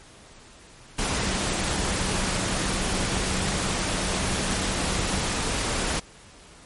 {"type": "tone in noise", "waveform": "sine", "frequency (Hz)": 188.6, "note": "F#3", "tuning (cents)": 33, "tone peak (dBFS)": -34, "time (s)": [1.25, 5.2], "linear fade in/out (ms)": 10, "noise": "pink", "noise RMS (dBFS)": -26, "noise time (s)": [0.98, 6], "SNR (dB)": -11, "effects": ["pink hiss -49 dBFS RMS until 6.65 s", "MP3 48 kbps"]}